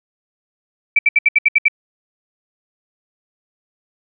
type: tone bursts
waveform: sine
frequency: 2320 Hz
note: D7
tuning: 22 cents flat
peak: -8 dBFS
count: 8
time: 0.96-1.683 s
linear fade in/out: 5 ms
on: 30 ms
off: 69 ms
effects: none